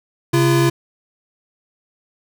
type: tone pair together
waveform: square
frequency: 135.37 / 341.1 Hz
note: C#3 / F4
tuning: -41 / -41 cents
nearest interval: octave + major third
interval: 1600 cents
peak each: -16 dBFS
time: 0.33-0.7 s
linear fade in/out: 10 ms
effects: none